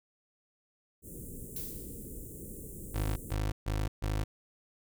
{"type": "band-stop noise", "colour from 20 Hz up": "pink", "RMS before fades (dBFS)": -44, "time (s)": [1.02, 3.36], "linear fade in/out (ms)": 50, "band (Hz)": [480, 7700], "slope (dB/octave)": 48}
{"type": "noise with exponential decay", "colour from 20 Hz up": "violet", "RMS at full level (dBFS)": -37, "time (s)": [1.56, 2.3], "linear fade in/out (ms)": 2, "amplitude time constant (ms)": 160}
{"type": "tone bursts", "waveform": "25% pulse", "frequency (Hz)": 52.2, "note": "G#1", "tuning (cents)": 10, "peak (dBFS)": -26, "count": 4, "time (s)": [2.94, 4.24], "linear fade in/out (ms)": 10, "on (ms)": 220, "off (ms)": 140}
{"effects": []}